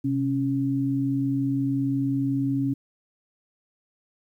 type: tone pair together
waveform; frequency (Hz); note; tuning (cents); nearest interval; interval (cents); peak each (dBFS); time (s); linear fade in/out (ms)
sine; 130.1 / 275.8; C3 / C#4; -9 / -9; octave + minor second; 1300; -27 / -23; 0.04-2.74; 10
effects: 10-bit